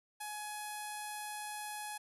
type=tone with low-pass filter; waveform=sawtooth; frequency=842 Hz; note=G#5; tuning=24 cents sharp; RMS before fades=-43 dBFS; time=0.2-1.98 s; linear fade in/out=10 ms; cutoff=11000 Hz; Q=4.5; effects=none